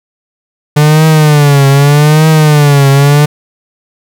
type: tone with vibrato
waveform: 45% pulse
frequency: 147.5 Hz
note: D3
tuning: 8 cents sharp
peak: -3 dBFS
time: 0.76-3.26 s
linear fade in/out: 10 ms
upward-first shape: triangle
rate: 0.82 Hz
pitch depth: 130 cents each way
effects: none